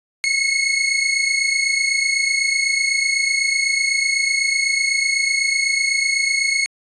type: tone pair together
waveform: sawtooth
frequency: 2165 / 2193 Hz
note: C#7 / C#7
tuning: -41 / -19 cents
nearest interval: unison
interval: 22 cents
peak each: -17 / -15 dBFS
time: 0.24-6.66 s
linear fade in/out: 0 ms
effects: resampled to 22050 Hz